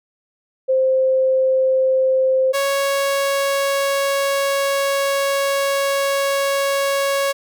sine / sawtooth tone pair in turn, 523.3 / 554.4 Hz, C5 / C#5, 0 / 0 cents, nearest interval minor second, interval 100 cents, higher second, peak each -13 dBFS, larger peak neither, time 0.68-2.53 / 2.53-7.33 s, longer second, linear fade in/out 20 ms, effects none

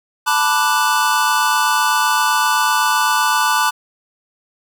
square chord, B minor seventh, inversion third, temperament equal, 880 / 987.8 / 1174.7 / 1480 Hz, A5 / B5 / D6 / F#6, 0 / 0 / 0 / 0 cents, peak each -20 dBFS, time 0.26-3.71 s, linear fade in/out 20 ms, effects none

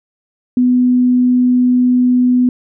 sine tone, 249.1 Hz, B3, 15 cents sharp, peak -8 dBFS, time 0.57-2.49 s, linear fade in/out 2 ms, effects none

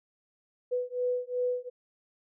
sine beating tone pair, 494.5 / 497.2 Hz, B4 / B4, +2 / +12 cents, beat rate 2.7 Hz, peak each -31 dBFS, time 0.71-1.7 s, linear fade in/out 20 ms, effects none

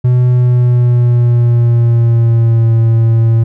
triangle tone with pitch glide, 124.4 to 114.08 Hz, B2 to A#2, +13 to -37 cents, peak -4 dBFS, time 0.04-3.44 s, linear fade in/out 10 ms, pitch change -150 cents, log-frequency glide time 0.28-2.72 s, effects none

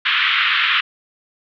white band-pass noise, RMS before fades -17 dBFS, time 0.05-0.81 s, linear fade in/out 10 ms, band 1200 to 3400 Hz, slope 48 dB/octave, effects none

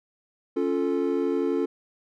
triangle chord, Db augmented, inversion none, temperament equal, 277.2 / 349.2 / 440 Hz, Db4 / F4 / A4, 0 / 0 / 0 cents, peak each -25 dBFS, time 0.56-1.66 s, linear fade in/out 10 ms, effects none

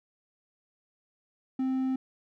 triangle tone, 261.6 Hz, C4, in tune, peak -24 dBFS, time 1.59-1.96 s, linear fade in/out 5 ms, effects none

